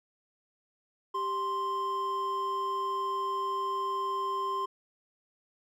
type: tone pair together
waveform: triangle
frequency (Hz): 392 / 1046.5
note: G4 / C6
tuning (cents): 0 / 0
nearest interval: octave + perfect fourth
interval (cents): 1700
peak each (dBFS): -35 / -28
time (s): 1.14-4.66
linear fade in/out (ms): 10
effects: none